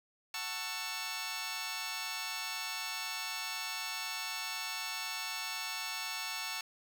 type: chord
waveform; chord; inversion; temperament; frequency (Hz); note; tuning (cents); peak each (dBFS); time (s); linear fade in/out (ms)
10% pulse; F# minor seventh; none; just; 740 / 888 / 1110 / 1332; F#5 / A5 / C#6 / E6; 0 / +16 / +2 / +18; -38 / -34 / -36 / -36; 0.34-6.61; 2
effects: none